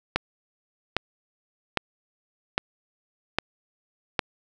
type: click train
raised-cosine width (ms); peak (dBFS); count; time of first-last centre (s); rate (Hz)
0.3; -5; 6; 0.16-4.192; 1.24
effects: none